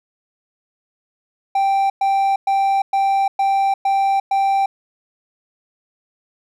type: tone bursts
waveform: triangle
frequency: 784 Hz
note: G5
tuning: in tune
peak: -12 dBFS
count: 7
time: 1.55-4.66 s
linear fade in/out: 5 ms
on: 350 ms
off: 110 ms
effects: none